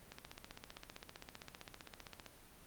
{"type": "click train", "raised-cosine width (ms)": 0.2, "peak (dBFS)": -30, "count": 34, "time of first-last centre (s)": [0.12, 2.263], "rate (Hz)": 15.4, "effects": ["pink hiss -60 dBFS RMS until 2.66 s", "Opus 32 kbps"]}